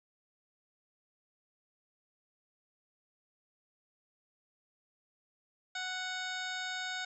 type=harmonic tone; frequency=740 Hz; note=F#5; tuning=in tune; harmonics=1 / 2 / 3 / 4 / 5 / 6 / 7 / 9 / 10; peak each=-44 / -39 / -45 / -51 / -42 / -50 / -51 / -51 / -54 dBFS; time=5.75-7.05 s; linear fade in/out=5 ms; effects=none